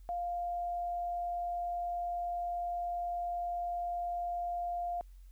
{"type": "tone", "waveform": "sine", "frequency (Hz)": 700, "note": "F5", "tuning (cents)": 4, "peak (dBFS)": -33, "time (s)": [0.09, 5.01], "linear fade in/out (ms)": 0, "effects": ["added 45 Hz sine -50 dBFS peak until 5.31 s", "white hiss -73 dBFS RMS until 5.31 s"]}